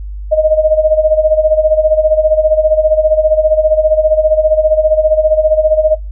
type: tone with tremolo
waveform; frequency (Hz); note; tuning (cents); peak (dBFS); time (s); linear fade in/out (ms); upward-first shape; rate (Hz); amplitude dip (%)
sine; 622.3; D#5; 0; -4; 0.31-5.96; 20; sine; 15; 75
effects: noise-tail reverb RT60 0.2 s tail -19 dB re dry + added 50 Hz sine -21 dBFS peak until 6.11 s